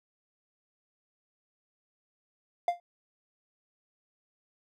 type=tone with exponential decay; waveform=triangle; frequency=698.5 Hz; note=F5; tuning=in tune; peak=-18 dBFS; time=2.68-2.8 s; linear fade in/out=2 ms; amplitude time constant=26 ms; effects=none